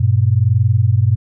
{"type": "tone pair together", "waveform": "sine", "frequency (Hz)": [98.19, 119.4], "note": ["G2", "A#2"], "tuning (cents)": [3, 42], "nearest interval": "minor third", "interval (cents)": 339, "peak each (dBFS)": -13, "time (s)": [0, 1.16], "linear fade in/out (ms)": 10, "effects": []}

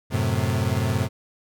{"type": "chord", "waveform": "35% pulse", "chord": "F# diminished", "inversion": "none", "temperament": "equal", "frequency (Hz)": [92.5, 110, 130.81], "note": ["F#2", "A2", "C3"], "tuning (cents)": [0, 0, 0], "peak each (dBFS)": [-24, -23, -24], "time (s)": [0.1, 1.09], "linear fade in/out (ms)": 50, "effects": []}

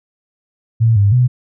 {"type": "tone with pitch steps", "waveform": "sine", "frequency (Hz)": [113.8, 101, 124.7], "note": ["A#2", "G#2", "B2"], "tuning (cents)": [-41, -48, 17], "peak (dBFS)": -8, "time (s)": [0.8, 1.28], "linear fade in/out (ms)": 20, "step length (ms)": 160, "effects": []}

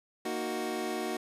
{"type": "chord", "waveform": "25% pulse", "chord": "D# minor", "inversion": "second", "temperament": "equal", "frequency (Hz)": [233.1, 311.1, 370], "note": ["A#3", "D#4", "F#4"], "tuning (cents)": [0, 0, 0], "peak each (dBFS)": [-34, -34, -31], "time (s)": [0.25, 1.17], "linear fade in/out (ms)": 5, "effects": ["resampled to 32000 Hz"]}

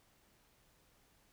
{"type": "silence", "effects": ["pink hiss -70 dBFS RMS until 1.32 s"]}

